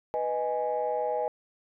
sine chord, G# minor, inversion first, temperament equal, 493.9 / 622.3 / 830.6 Hz, B4 / D#5 / G#5, 0 / 0 / 0 cents, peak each -30 dBFS, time 0.14-1.28 s, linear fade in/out 0 ms, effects tanh soft clip ceiling -19 dBFS

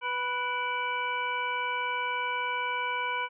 harmonic tone with a mistuned harmonic, 493.9 Hz, B4, in tune, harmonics 1 / 2 / 3 / 5 / 6, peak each -40 / -31 / -35 / -34 / -40 dBFS, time 0.01-3.29 s, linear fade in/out 50 ms, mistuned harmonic 5, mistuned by -110 cents, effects none

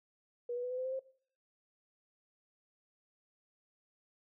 sine tone with pitch steps, 481.9 / 489.5 / 497.2 / 505 / 512.9 / 521 / 529.2 Hz, B4 / B4 / B4 / B4 / C5 / C5 / C5, -43 / -15 / +12 / +39 / -35 / -7 / +20 cents, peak -35 dBFS, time 0.49-0.994 s, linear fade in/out 5 ms, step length 72 ms, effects noise-tail reverb RT60 0.5 s tail -19 dB re dry

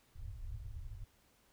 pink low-pass noise, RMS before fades -45 dBFS, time 0.15-1.05 s, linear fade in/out 5 ms, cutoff 120 Hz, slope 96 dB/octave, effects pink hiss -70 dBFS RMS until 1.52 s

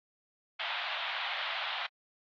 white band-pass noise, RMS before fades -36 dBFS, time 0.59-1.87 s, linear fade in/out 10 ms, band 660 to 3700 Hz, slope 48 dB/octave, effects AAC 48 kbps

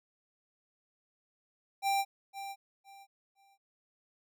square tone with echo, 788 Hz, G5, 9 cents sharp, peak -28 dBFS, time 1.82-2.05 s, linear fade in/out 50 ms, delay 510 ms, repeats 3, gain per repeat -12 dB, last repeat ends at 3.58 s, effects none

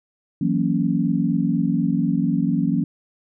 sine chord, F# dominant seventh, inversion third, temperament equal, 164.81 / 185 / 233.1 / 277.2 Hz, E3 / F#3 / A#3 / C#4, 0 / 0 / 0 / 0 cents, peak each -23 dBFS, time 0.41-2.84 s, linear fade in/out 5 ms, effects none

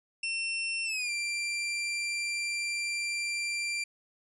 sawtooth tone with pitch glide, 2700 to 2364 Hz, E7 to D7, +41 to +11 cents, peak -27 dBFS, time 0.23-3.84 s, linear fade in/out 5 ms, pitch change -230 cents, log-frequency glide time 0.85-1.11 s, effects resampled to 22050 Hz

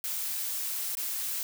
blue noise with dropouts, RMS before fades -33 dBFS, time 0.04-1.43 s, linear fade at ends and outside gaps 0 ms, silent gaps 0.952-0.971 s, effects none

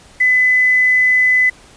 sine tone with quantisation, 2009 Hz, B6, 29 cents sharp, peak -9 dBFS, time 0.2-1.5 s, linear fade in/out 10 ms, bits 6, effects pink hiss -44 dBFS RMS until 1.76 s + resampled to 22050 Hz

